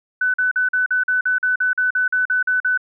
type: tone bursts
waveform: sine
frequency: 1500 Hz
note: F#6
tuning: 23 cents sharp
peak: -15 dBFS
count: 15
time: 0.21-2.776 s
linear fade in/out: 5 ms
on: 130 ms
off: 44 ms
effects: none